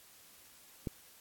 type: click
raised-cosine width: 3 ms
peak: -22 dBFS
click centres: 0.872 s
effects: white hiss -59 dBFS RMS until 1.2 s + AAC 64 kbps